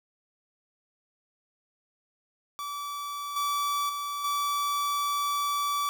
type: tone with level steps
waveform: 45% pulse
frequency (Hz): 1154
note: D6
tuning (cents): -31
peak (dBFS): -33 / -26 / -31 / -26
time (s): 2.59-5.89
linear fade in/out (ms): 0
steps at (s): 3.36 / 3.89 / 4.24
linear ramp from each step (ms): 5
effects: none